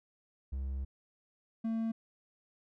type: tone pair in turn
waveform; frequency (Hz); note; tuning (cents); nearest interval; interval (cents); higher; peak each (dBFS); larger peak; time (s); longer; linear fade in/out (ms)
triangle; 67 / 225.4; C2 / A3; +42 / +42; octave + major sixth; 2100; second; -32 / -29; second; 0.52-0.85 / 1.64-1.92; first; 10
effects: none